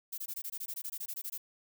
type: noise bursts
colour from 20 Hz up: violet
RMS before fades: -39 dBFS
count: 16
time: 0.12-1.38 s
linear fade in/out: 10 ms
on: 60 ms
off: 20 ms
effects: none